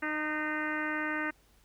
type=harmonic tone with a mistuned harmonic; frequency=306.4 Hz; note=D#4; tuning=27 cents flat; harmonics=1 / 2 / 3 / 4 / 5 / 6 / 7 / 8 / 9; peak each=-36 / -42 / -42 / -40 / -36 / -37 / -41 / -47 / -51 dBFS; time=0.02-1.31 s; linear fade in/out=10 ms; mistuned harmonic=7; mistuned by=-58 cents; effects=added 50 Hz sine -66 dBFS peak until 1.64 s + pink hiss -66 dBFS RMS until 1.64 s